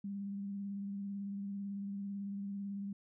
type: tone with vibrato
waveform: sine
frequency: 199.4 Hz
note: G3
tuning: 30 cents sharp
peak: -38 dBFS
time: 0.04-2.93 s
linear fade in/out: 5 ms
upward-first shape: sine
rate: 18 Hz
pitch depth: 22 cents each way
effects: none